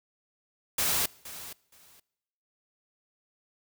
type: noise with echo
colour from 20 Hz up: white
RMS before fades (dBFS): -27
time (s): 0.78-1.06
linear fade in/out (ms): 5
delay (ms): 470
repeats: 2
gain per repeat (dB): -15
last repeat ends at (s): 2
effects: noise-tail reverb RT60 1.0 s tail -24 dB re dry